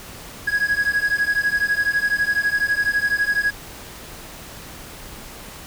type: beating tone pair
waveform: triangle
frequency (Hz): 1655 / 1667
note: G#6 / G#6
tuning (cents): -6 / +6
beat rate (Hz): 12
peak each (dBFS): -19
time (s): 0.47-3.51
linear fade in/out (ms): 10
effects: pink hiss -38 dBFS RMS until 5.66 s